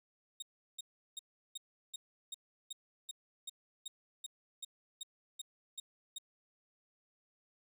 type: tone bursts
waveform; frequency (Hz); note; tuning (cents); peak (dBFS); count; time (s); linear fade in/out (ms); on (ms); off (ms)
25% pulse; 3731; A#7; +1; -37; 16; 0.4-6.184; 5; 24; 360
effects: none